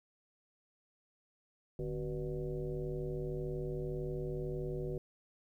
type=tone with frequency modulation; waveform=sine; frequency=261.6 Hz; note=C4; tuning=in tune; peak=-35 dBFS; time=1.79-4.98 s; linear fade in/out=2 ms; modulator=113 Hz; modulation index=2.1; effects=12-bit